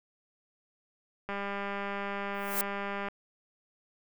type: click train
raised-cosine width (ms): 0.5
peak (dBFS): -21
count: 360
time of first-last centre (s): 1.29-3.085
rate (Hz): 200
type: noise with exponential growth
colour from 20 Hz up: violet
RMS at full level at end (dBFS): -27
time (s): 2.34-2.61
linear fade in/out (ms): 0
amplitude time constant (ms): 58
effects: none